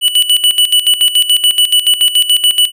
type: tone with tremolo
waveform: square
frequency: 2960 Hz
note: F#7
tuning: in tune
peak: -6 dBFS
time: 0.01-2.72 s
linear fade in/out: 50 ms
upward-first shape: square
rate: 7 Hz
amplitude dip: 75%
effects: none